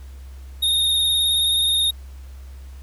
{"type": "tone with vibrato", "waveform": "square", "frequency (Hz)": 3700, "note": "A#7", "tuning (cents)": -14, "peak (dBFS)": -17, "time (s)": [0.62, 1.91], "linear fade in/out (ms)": 10, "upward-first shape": "sine", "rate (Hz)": 19, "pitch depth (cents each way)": 33, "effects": ["added 66 Hz sine -35 dBFS peak until 2.82 s", "pink hiss -53 dBFS RMS until 2.82 s"]}